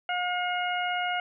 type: harmonic tone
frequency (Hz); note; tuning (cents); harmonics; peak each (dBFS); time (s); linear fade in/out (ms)
717; F5; +45; 1 / 2 / 3 / 4; -29 / -32 / -34 / -35; 0.09-1.2; 2
effects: none